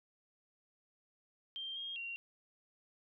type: tone with pitch steps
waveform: sine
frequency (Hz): 3169 / 3239 / 2756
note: G7 / G#7 / F7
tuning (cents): +18 / -44 / -24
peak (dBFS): -40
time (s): 1.56-2.16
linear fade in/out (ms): 0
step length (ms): 200
effects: none